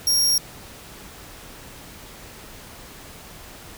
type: tone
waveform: sawtooth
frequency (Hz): 5588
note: F8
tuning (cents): 0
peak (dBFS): -14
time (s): 0.07-0.38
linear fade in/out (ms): 2
effects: pink hiss -42 dBFS RMS until 3.77 s